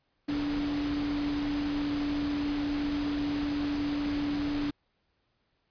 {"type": "tone in noise", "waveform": "sine", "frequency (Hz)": 290, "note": "D4", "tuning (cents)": -22, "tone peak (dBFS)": -28, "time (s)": [0.28, 4.71], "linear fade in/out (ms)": 10, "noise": "pink", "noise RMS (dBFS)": -38, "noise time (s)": [0.28, 4.71], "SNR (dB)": 7, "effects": ["pink hiss -75 dBFS RMS until 5.7 s", "resampled to 11025 Hz"]}